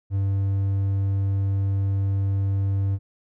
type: tone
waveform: triangle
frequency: 98 Hz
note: G2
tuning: in tune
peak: -18 dBFS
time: 0.1-2.99 s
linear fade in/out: 50 ms
effects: none